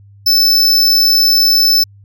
square tone, 5274 Hz, E8, in tune, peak -8 dBFS, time 0.26-1.84 s, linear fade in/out 10 ms, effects added 100 Hz sine -39 dBFS peak until 2.04 s

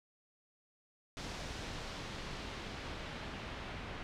pink noise with low-pass filter sweep, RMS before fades -44 dBFS, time 1.17-4.03 s, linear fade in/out 0 ms, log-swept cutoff 5600 to 2800 Hz, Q 1, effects none

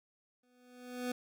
25% pulse tone with exponential growth, 248.3 Hz, B3, 9 cents sharp, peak -29 dBFS, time 0.43-1.12 s, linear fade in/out 5 ms, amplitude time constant 150 ms, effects none

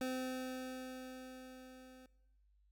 25% pulse tone with level ramp, 257.4 Hz, C4, 28 cents flat, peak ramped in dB -33 to -53 dBFS, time 0.01-2.06 s, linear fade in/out 2 ms, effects noise-tail reverb RT60 1.0 s tail -19 dB re dry + added 50 Hz sine -68 dBFS peak until 2.71 s

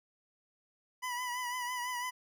25% pulse tone with vibrato, 987.8 Hz, B5, in tune, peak -31 dBFS, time 1.02-2.11 s, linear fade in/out 20 ms, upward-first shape triangle, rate 6 Hz, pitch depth 52 cents each way, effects none

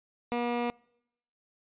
15% pulse tone, 240 Hz, B3, 49 cents flat, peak -22 dBFS, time 0.32-0.7 s, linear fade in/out 0 ms, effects noise-tail reverb RT60 0.8 s tail -26 dB re dry + resampled to 8000 Hz

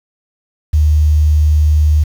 sine tone with quantisation, 76 Hz, D#2, 40 cents flat, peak -7 dBFS, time 0.73-2.04 s, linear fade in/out 10 ms, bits 6, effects none

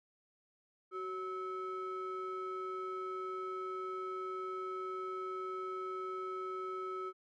triangle ring-modulated tone, 460.9 Hz, A#4, 20 cents flat, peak -33 dBFS, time 0.91-7.13 s, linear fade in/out 50 ms, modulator 836 Hz, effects none

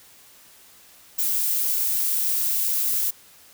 violet noise, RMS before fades -23 dBFS, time 1.18-3.11 s, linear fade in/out 10 ms, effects white hiss -51 dBFS RMS until 3.53 s

